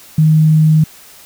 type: tone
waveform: sine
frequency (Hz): 156.1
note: D#3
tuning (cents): +6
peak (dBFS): -6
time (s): 0.18-0.84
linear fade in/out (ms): 5
effects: white hiss -40 dBFS RMS until 1.25 s